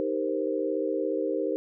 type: chord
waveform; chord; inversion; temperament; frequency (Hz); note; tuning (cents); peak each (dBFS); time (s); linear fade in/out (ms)
sine; C minor seventh; first; equal; 311.1 / 392 / 466.2 / 523.3; Eb4 / G4 / Bb4 / C5; 0 / 0 / 0 / 0; -31; 0-1.56; 0
effects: none